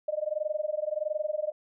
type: tone with amplitude modulation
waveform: sine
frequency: 610 Hz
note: D#5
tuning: 34 cents flat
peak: -24 dBFS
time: 0.08-1.52 s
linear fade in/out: 5 ms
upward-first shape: sine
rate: 21.5 Hz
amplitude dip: 95%
effects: none